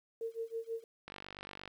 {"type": "tone with tremolo", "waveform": "sine", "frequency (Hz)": 455.4, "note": "A#4", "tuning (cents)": -40, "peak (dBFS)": -34, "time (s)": [0.21, 0.84], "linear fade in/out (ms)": 2, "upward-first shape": "sine", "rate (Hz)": 6.2, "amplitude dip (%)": 95}
{"type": "click train", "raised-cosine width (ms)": 0.3, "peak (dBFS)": -29, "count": 30, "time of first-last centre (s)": [1.08, 1.677], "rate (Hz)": 48.6}
{"effects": ["11-bit"]}